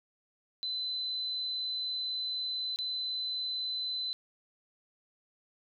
sine tone with dropouts, 4029 Hz, B7, 34 cents sharp, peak -32 dBFS, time 0.63-4.13 s, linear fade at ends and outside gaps 0 ms, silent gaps 2.76-2.788 s, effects none

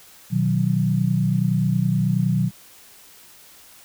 sine chord, B major, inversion none, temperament equal, 123.47 / 155.56 / 185 Hz, B2 / D#3 / F#3, 0 / 0 / 0 cents, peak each -22 / -22 / -21 dBFS, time 0.3-2.51 s, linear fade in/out 50 ms, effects white hiss -48 dBFS RMS until 3.84 s

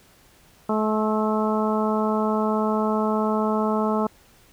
harmonic tone with a mistuned harmonic, 215.4 Hz, A3, 37 cents flat, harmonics 1 / 2 / 3 / 4 / 5 / 6, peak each -23 / -26 / -28 / -29 / -30 / -31 dBFS, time 0.69-4.07 s, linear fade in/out 5 ms, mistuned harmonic 6, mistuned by +23 cents, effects pink hiss -55 dBFS RMS until 4.52 s

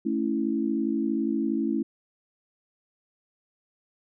sine chord, A major, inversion none, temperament equal, 220 / 277.2 / 329.6 Hz, A3 / C#4 / E4, 0 / 0 / 0 cents, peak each -28 dBFS, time 0.05-1.83 s, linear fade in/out 10 ms, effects none

